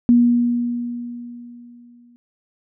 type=tone with exponential decay; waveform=sine; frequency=240 Hz; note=B3; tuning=49 cents flat; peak=-8 dBFS; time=0.09-2.16 s; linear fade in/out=0 ms; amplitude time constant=450 ms; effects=none